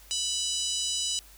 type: harmonic tone with a mistuned harmonic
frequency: 987.8 Hz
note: B5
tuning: in tune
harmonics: 3 / 4 / 5 / 6 / 7 / 8 / 9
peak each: -33 / -34 / -35 / -36 / -36 / -37 / -38 dBFS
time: 0.11-1.19 s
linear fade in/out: 0 ms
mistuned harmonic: 5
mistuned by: +18 cents
effects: added 50 Hz sine -53 dBFS peak until 1.37 s + white hiss -54 dBFS RMS until 1.37 s